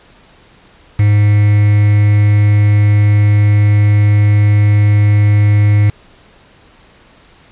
triangle tone with quantisation, 103.83 Hz, G#2, in tune, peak -4 dBFS, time 0.99-5.9 s, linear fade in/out 5 ms, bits 4, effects pink hiss -45 dBFS RMS until 7.51 s + resampled to 8000 Hz

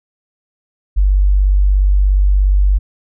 sine tone, 48.49 Hz, G1, 18 cents flat, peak -8 dBFS, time 0.96-2.79 s, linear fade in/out 20 ms, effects none

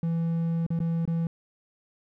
triangle tone with dropouts, 166.2 Hz, E3, 15 cents sharp, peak -22 dBFS, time 0.03-1.27 s, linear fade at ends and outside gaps 2 ms, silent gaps 0.665-0.704 / 0.791-0.802 / 1.054-1.076 s, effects none

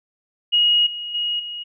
sine tone with level steps, 2885 Hz, F#7, 44 cents flat, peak -13 / -27 / -20 / -28 dBFS, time 0.52-1.64 s, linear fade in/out 20 ms, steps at 0.86 / 1.14 / 1.39 s, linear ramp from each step 10 ms, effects none

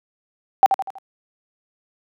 sine tone with echo, 775 Hz, G5, 20 cents flat, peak -6 dBFS, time 0.63-0.66 s, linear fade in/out 0 ms, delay 81 ms, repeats 4, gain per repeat -7 dB, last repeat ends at 0.984 s, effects high-pass 400 Hz 12 dB/octave

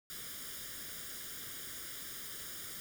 white noise with comb filter, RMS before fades -45 dBFS, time 0.1-2.8 s, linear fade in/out 0 ms, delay 0.58 ms, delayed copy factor +0.75, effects none

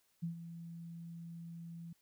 sine tone with ADSR envelope, 168 Hz, E3, 33 cents sharp, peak -34 dBFS, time 0.22-1.93 s, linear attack 17 ms, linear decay 110 ms, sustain -11 dB, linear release 5 ms, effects white hiss -75 dBFS RMS until 2.01 s

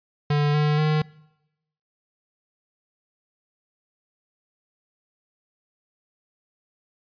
square tone with pitch steps, 146.83 / 150.09 / 153.42 Hz, D3 / D3 / D#3, 0 / +38 / -24 cents, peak -19 dBFS, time 0.3-1.02 s, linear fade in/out 5 ms, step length 240 ms, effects noise-tail reverb RT60 0.9 s tail -23 dB re dry + resampled to 11025 Hz

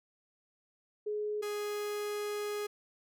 sine / 45% pulse tone pair in turn, 420.7 / 415.4 Hz, G#4 / G#4, +22 / 0 cents, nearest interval unison, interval 22 cents, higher first, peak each -32 / -34 dBFS, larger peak first, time 1.06-1.42 / 1.42-2.67 s, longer second, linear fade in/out 10 ms, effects none

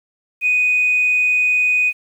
sine tone, 2489 Hz, D#7, in tune, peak -12 dBFS, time 0.41-1.93 s, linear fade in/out 50 ms, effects tanh soft clip ceiling -8 dBFS + 8-bit

